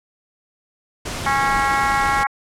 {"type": "noise", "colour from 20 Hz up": "pink", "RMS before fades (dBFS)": -27, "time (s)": [1.05, 2.24], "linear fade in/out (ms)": 10}
{"type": "harmonic tone", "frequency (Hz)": 274.3, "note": "C#4", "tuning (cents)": -18, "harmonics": [3, 4, 5, 6, 7, 8], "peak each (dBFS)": [-20, -22, -24, -26, -27, -28], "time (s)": [1.26, 2.27], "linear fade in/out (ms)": 5}
{"effects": ["low-pass 9000 Hz 12 dB/octave"]}